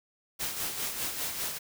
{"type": "noise with tremolo", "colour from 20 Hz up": "white", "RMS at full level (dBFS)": -32, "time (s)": [0.39, 1.59], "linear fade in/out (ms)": 20, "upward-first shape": "sine", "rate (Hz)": 5, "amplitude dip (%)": 50, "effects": []}